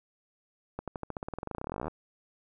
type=accelerating click train; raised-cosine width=1 ms; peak=-21 dBFS; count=30; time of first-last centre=0.79-1.881 s; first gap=87 ms; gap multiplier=0.93; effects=none